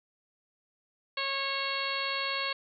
harmonic tone, 548 Hz, C#5, 20 cents flat, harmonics 1 / 2 / 3 / 4 / 5 / 6 / 7 / 8, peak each -40 / -36 / -39 / -37 / -37 / -40 / -40 / -37 dBFS, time 1.17-2.53 s, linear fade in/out 5 ms, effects none

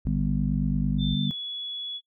triangle tone, 56.3 Hz, A1, 40 cents sharp, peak -27 dBFS, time 0.05-1.15 s, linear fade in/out 5 ms
harmonic tone, 49 Hz, G1, in tune, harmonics 3 / 4 / 5, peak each -26 / -28 / -30 dBFS, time 0.07-1.31 s, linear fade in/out 0 ms
sine tone with pitch glide, 3554 to 3388 Hz, A7 to G#7, +17 to +34 cents, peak -31 dBFS, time 0.98-2.01 s, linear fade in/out 50 ms, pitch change -83 cents, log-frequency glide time 1.26-1.31 s
effects noise-tail reverb RT60 0.1 s tail -18 dB re dry

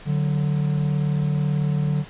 triangle tone pair together, 147 / 185.21 Hz, D3 / F#3, +2 / +2 cents, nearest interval major third, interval 400 cents, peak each -18 / -24 dBFS, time 0.05-2.05 s, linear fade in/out 50 ms, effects pink hiss -43 dBFS RMS until 2.09 s + resampled to 8000 Hz

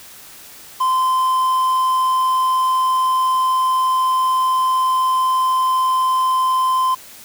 triangle tone with quantisation, 1034 Hz, C6, 21 cents flat, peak -12 dBFS, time 0.8-6.95 s, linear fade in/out 10 ms, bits 6, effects white hiss -40 dBFS RMS until 7.24 s

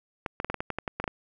clicks, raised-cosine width 0.5 ms, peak -15 dBFS, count 12, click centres 0.262 / 0.401 / 0.446 / 0.5 / 0.543 / 0.605 / 0.703 / 0.786 / 0.878 / 1 / 1.041 / 1.078 s, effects none

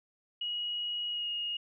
sine tone with pitch glide, 2900 to 2863 Hz, F#7 to F7, -35 to +42 cents, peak -32 dBFS, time 0.41-1.57 s, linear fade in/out 5 ms, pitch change -23 cents, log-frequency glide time 1.1-1.29 s, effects none

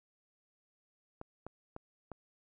clicks, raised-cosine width 1 ms, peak -29 dBFS, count 4, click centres 1.214 / 1.466 / 1.764 / 2.117 s, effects none

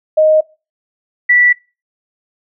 sine tone pair in turn, 622.3 / 1959.8 Hz, D#5 / B6, 0 / -14 cents, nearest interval octave + minor sixth, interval 1986 cents, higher second, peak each -6 dBFS, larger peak neither, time 0.17-0.41 / 1.29-1.53 s, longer neither, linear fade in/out 10 ms, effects noise-tail reverb RT60 0.3 s tail -22 dB re dry

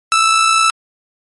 sawtooth tone with amplitude modulation, 1318.5 Hz, E6, in tune, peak -4 dBFS, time 0.12-0.7 s, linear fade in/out 0 ms, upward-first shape sine, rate 59.4 Hz, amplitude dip 45%, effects MP3 48 kbps

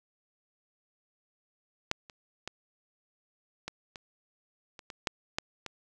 clicks, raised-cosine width 0.2 ms, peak -10 / -30 / -19 / -19 / -25 / -28 / -24 / -11 / -12 / -21 dBFS, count 10, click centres 1.914 / 2.098 / 2.476 / 3.68 / 3.958 / 4.792 / 4.902 / 5.072 / 5.385 / 5.663 s, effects none

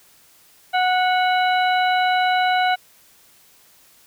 harmonic tone with a mistuned harmonic, 735 Hz, F#5, 12 cents flat, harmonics 1 / 2 / 3 / 4 / 5, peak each -17 / -23 / -27 / -29 / -31 dBFS, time 0.73-2.76 s, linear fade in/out 20 ms, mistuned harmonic 5, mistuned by +120 cents, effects white hiss -53 dBFS RMS until 4.06 s

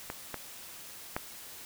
clicks, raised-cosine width 0.5 ms, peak -21 / -20 / -16 dBFS, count 3, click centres 0.101 / 0.343 / 1.165 s, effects white hiss -47 dBFS RMS until 1.65 s

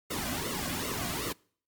pink noise with flanger, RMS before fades -34 dBFS, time 0.1-1.33 s, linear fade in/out 10 ms, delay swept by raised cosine 1.2 to 2.3 ms, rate 2.6 Hz, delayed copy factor -0.8, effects noise-tail reverb RT60 0.5 s tail -25 dB re dry + Opus 48 kbps

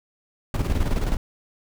brown noise with tremolo, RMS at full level -20 dBFS, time 0.54-1.17 s, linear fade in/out 2 ms, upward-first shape square, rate 19 Hz, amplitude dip 55%, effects none

